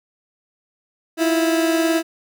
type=beating tone pair; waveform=30% pulse; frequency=326.5 / 345.5 Hz; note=E4 / F4; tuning=-17 / -19 cents; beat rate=19 Hz; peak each=-14 / -22 dBFS; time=1.17-2.03 s; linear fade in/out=50 ms; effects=none